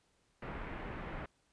pink low-pass noise, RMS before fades -43 dBFS, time 0.42-1.26 s, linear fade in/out 5 ms, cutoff 2300 Hz, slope 24 dB/octave, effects pink hiss -74 dBFS RMS until 1.52 s + resampled to 22050 Hz

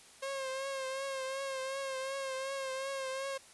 sawtooth tone with vibrato, 536 Hz, C5, 42 cents sharp, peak -32 dBFS, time 0.22-3.38 s, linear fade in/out 10 ms, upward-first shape triangle, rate 2.7 Hz, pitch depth 48 cents each way, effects white hiss -57 dBFS RMS until 3.53 s + resampled to 24000 Hz

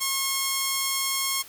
5% pulse tone, 1082 Hz, C#6, 42 cents flat, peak -12 dBFS, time 0-1.43 s, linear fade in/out 20 ms, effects white hiss -47 dBFS RMS until 1.48 s

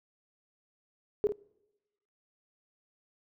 sine tone with echo, 415.5 Hz, G#4, 1 cent sharp, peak -22 dBFS, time 1.24-1.27 s, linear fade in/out 0 ms, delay 51 ms, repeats 1, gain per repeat -9 dB, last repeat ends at 1.321 s, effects noise-tail reverb RT60 1.0 s tail -25 dB re dry

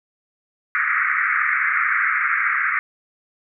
white band-pass noise, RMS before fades -20 dBFS, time 0.75-2.79 s, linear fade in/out 0 ms, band 1200 to 2200 Hz, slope 96 dB/octave, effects none

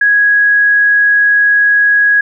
sine tone, 1661.2 Hz, G#6, in tune, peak -6 dBFS, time 0.01-2.21 s, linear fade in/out 5 ms, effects none

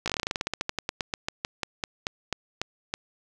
slowing click train, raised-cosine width 0.2 ms, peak -10 dBFS, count 28, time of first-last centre 0.06-2.939 s, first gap 17 ms, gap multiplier 1.12, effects none

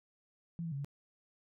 sine tone with pitch steps, 168.7 / 164.5 / 138.4 / 141.3 Hz, E3 / E3 / C#3 / C#3, +40 / -3 / -2 / +34 cents, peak -36 dBFS, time 0.59-0.846 s, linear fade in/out 0 ms, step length 64 ms, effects none

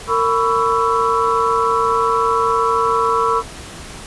sine tone cluster, 457.5 / 992 / 1119 / 1325 Hz, A#4 / B5 / C#6 / E6, -32 / +7 / +16 / +9 cents, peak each -19 dBFS, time 0.07-3.43 s, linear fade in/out 50 ms, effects pink hiss -34 dBFS RMS until 4.06 s + resampled to 24000 Hz

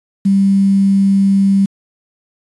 sine tone with quantisation, 196 Hz, G3, in tune, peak -8 dBFS, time 0.25-1.66 s, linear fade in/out 10 ms, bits 6, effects resampled to 24000 Hz

